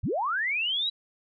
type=linear sweep; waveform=sine; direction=up; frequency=51.7 to 3951 Hz; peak=-25 dBFS; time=0.03-0.9 s; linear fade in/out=10 ms; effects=none